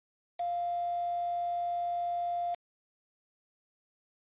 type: tone with quantisation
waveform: sine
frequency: 698.5 Hz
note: F5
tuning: in tune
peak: -30 dBFS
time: 0.39-2.55 s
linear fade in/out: 10 ms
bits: 7
effects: resampled to 8000 Hz